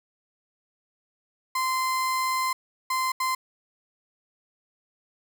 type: tone bursts at uneven times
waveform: 35% pulse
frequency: 1037 Hz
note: C6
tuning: 16 cents flat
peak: -22 dBFS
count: 3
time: 1.55-2.53 / 2.9-3.12 / 3.2-3.35 s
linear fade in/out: 5 ms
effects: none